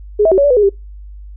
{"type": "tone with pitch steps", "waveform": "sine", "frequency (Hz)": [417.2, 648, 379.4, 562, 577, 498.6, 417.4, 395.8], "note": ["G#4", "E5", "F#4", "C#5", "D5", "B4", "G#4", "G4"], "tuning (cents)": [8, -30, 43, 24, -31, 16, 9, 17], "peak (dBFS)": -7, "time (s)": [0.19, 0.694], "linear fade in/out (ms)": 10, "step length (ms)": 63, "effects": ["noise-tail reverb RT60 0.2 s tail -24 dB re dry", "added 50 Hz sine -30 dBFS peak until 1.36 s"]}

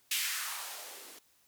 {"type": "noise with band-pass filter sweep", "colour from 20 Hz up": "violet", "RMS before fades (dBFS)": -38, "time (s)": [0.11, 1.19], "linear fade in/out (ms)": 5, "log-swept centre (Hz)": [2700, 260], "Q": 2, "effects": ["white hiss -68 dBFS RMS until 1.47 s"]}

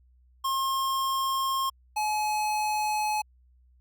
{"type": "tone pair in turn", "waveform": "square", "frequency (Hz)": [1071, 850.1], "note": ["C6", "G#5"], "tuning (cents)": [40, 40], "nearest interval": "major third", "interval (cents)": 400, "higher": "first", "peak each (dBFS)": -26, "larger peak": "neither", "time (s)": [[0.44, 1.7], [1.96, 3.22]], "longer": "neither", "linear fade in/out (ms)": 10, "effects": ["added 62 Hz sine -57 dBFS peak until 3.8 s"]}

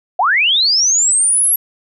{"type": "linear sweep", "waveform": "sine", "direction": "up", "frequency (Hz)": [648, 11510], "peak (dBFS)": -10, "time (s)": [0.19, 1.56], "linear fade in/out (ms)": 5, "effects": []}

